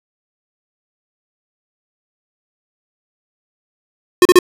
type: tone bursts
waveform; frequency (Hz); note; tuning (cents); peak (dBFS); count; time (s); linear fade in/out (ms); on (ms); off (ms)
square; 360.5; F#4; -45; -4; 3; 4.22-4.389; 2; 33; 35
effects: resampled to 32000 Hz